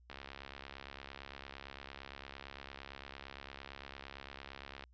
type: click train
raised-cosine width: 0.3 ms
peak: -30 dBFS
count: 327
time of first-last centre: 0.1-4.838 s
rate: 68.8 Hz
effects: added 60 Hz sine -61 dBFS peak until 4.93 s + resampled to 16000 Hz